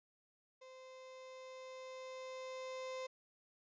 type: tone with level ramp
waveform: 35% pulse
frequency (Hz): 518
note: C5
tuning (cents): -17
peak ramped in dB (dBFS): -53 to -40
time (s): 0.61-3.07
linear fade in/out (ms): 10
effects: resampled to 16000 Hz